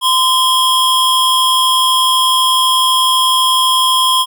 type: tone pair together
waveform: square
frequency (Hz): 1032 / 3276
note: C6 / G#7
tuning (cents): -24 / -24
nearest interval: octave + minor sixth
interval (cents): 2000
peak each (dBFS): -13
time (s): 0.01-4.26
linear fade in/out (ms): 50
effects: none